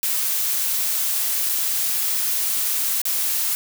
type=noise with dropouts; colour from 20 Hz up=blue; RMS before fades=-22 dBFS; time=0.03-3.55 s; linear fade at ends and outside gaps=0 ms; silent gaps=1.491-1.495 / 3.016-3.054 s; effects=none